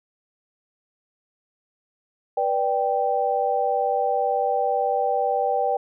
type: chord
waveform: sine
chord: G major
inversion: first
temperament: just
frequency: 490 / 588 / 784 Hz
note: B4 / D5 / G5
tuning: -14 / +2 / 0 cents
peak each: -25 / -26 / -22 dBFS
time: 2.37-5.77 s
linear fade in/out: 5 ms
effects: none